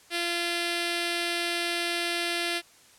5% pulse tone with notch filter, 344 Hz, F4, 26 cents flat, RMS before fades -29 dBFS, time 0.1-2.62 s, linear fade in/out 50 ms, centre 1100 Hz, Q 1.5, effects white hiss -56 dBFS RMS until 2.98 s + low-pass 10000 Hz 12 dB/octave

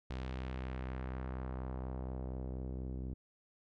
sawtooth tone with low-pass filter sweep, 64.2 Hz, C2, 32 cents flat, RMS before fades -41 dBFS, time 0.1-3.14 s, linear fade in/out 5 ms, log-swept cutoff 4100 to 310 Hz, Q 1.1, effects none

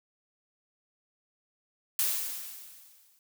blue noise with exponential decay, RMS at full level -26 dBFS, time 1.99-3.19 s, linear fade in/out 1 ms, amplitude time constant 260 ms, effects none

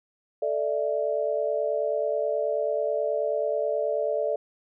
sine chord, A suspended fourth, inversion none, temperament equal with one note detuned, 440 / 590 / 659.3 Hz, A4 / D5 / E5, 0 / +8 / 0 cents, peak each -29 / -26 / -30 dBFS, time 0.42-4.36 s, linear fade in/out 5 ms, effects none

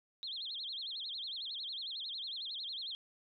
sine tone with vibrato, 3675 Hz, A#7, 25 cents flat, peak -39 dBFS, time 0.23-2.95 s, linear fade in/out 0 ms, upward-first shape sine, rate 11 Hz, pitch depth 270 cents each way, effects none

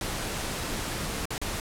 pink noise with dropouts, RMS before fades -32 dBFS, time 0.01-1.6 s, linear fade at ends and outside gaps 1 ms, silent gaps 1.255-1.305 / 1.38-1.415 s, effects low-pass 12000 Hz 12 dB/octave

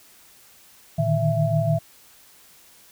sine tone cluster, 113.7 / 149.5 / 156.3 / 665 Hz, A#2 / D3 / D#3 / E5, -43 / +31 / +8 / +15 cents, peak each -24 dBFS, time 0.98-1.79 s, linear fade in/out 10 ms, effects white hiss -52 dBFS RMS until 2.91 s

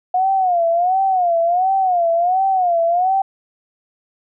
sine tone with vibrato, 720 Hz, F#5, 47 cents flat, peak -13 dBFS, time 0.14-3.22 s, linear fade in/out 5 ms, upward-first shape sine, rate 1.4 Hz, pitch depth 130 cents each way, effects none

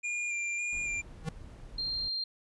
square tone with vibrato, 2401 Hz, D7, 38 cents sharp, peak -32 dBFS, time 0.03-1.02 s, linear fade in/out 20 ms, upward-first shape square, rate 1.8 Hz, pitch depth 14 cents each way
brown noise, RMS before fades -47 dBFS, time 0.72-2.09 s, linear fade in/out 10 ms
square tone with exponential growth, 158.6 Hz, D#3, 33 cents sharp, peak -29 dBFS, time 1.21-1.29 s, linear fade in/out 5 ms, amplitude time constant 17 ms
sine tone, 4186 Hz, C8, in tune, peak -31 dBFS, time 1.78-2.24 s, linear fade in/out 5 ms
effects resampled to 24000 Hz

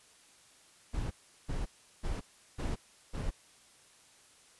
brown noise bursts, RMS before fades -34 dBFS, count 5, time 0.93-3.31 s, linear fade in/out 20 ms, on 180 ms, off 370 ms, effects white hiss -61 dBFS RMS until 4.59 s + resampled to 24000 Hz

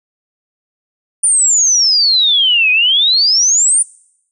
sine exponential two-way sweep, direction down then up, 9420 to 2467 to 9420 Hz, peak -8 dBFS, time 1.23-3.83 s, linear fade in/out 10 ms, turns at 2.71 s, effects noise-tail reverb RT60 0.8 s tail -24 dB re dry

